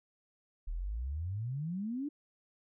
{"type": "exponential sweep", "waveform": "sine", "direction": "up", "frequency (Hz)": [36.71, 303.5], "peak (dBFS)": -34, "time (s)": [0.67, 2.09], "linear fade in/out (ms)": 10, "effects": []}